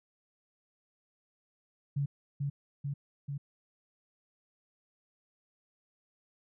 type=tone with echo; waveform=sine; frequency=141.3 Hz; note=C#3; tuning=34 cents sharp; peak=-28 dBFS; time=1.96-2.06 s; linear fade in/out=10 ms; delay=440 ms; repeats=3; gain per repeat=-2 dB; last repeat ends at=3.38 s; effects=none